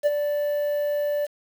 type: tone with ADSR envelope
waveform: triangle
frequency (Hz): 586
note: D5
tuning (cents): -4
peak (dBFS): -13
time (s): 0.03-1.27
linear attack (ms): 32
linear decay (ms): 30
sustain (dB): -7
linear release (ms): 25
effects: 7-bit